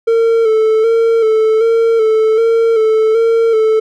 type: tone with vibrato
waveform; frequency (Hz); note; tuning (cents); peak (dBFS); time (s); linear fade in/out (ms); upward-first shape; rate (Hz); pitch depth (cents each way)
triangle; 447.6; A4; +30; -6; 0.07-3.8; 10; square; 1.3; 35
effects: none